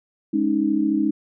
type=chord; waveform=sine; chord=Ab suspended fourth; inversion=none; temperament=equal; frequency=207.7 / 277.2 / 311.1 Hz; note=Ab3 / Db4 / Eb4; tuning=0 / 0 / 0 cents; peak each=-24 / -23 / -20 dBFS; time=0.33-1.11 s; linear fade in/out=10 ms; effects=none